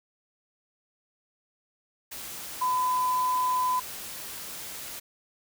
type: tone in noise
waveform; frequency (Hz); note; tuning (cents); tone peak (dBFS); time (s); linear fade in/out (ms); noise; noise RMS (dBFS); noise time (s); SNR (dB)
sine; 1007; B5; +33; -23; 2.61-3.8; 10; white; -39; 2.11-5; +13
effects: none